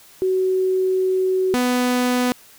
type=tone pair in turn; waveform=sine / sawtooth; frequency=374.6 / 248.5 Hz; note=F#4 / B3; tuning=+21 / +11 cents; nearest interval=perfect fifth; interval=710 cents; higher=first; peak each=-16 / -13 dBFS; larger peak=second; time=0.22-1.54 / 1.54-2.32 s; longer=first; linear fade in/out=0 ms; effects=white hiss -48 dBFS RMS until 2.58 s